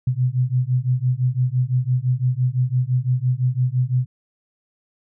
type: beating tone pair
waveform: sine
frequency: 123.6 / 129.5 Hz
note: B2 / C3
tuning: +2 / -17 cents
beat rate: 5.9 Hz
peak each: -20 dBFS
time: 0.07-4.06 s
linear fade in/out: 5 ms
effects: none